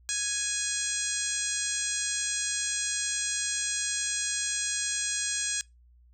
harmonic tone, 830.6 Hz, G#5, in tune, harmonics 2 / 3 / 4 / 5 / 6 / 7 / 8 / 9 / 10, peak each -37 / -40 / -38 / -38 / -40 / -37 / -34 / -36 / -35 dBFS, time 0.09-5.61 s, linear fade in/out 0 ms, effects noise-tail reverb RT60 0.2 s tail -23 dB re dry + added 60 Hz sine -55 dBFS peak until 6.13 s

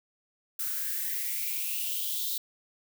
violet noise with high-pass filter sweep, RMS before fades -32 dBFS, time 0.59-2.38 s, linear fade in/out 5 ms, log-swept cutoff 1400 to 3800 Hz, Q 6.3, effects none

